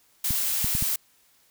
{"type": "noise", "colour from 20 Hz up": "blue", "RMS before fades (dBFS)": -26, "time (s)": [0.24, 0.96], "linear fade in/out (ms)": 5}
{"type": "clicks", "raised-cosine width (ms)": 5, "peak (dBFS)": -17, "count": 4, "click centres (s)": [0.307, 0.645, 0.751, 0.825]}
{"effects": ["white hiss -62 dBFS RMS until 1.5 s"]}